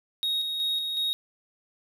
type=tone with tremolo; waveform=triangle; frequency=3757 Hz; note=A#7; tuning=13 cents sharp; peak=-23 dBFS; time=0.23-1.13 s; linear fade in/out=0 ms; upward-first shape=square; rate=2.7 Hz; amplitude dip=35%; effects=none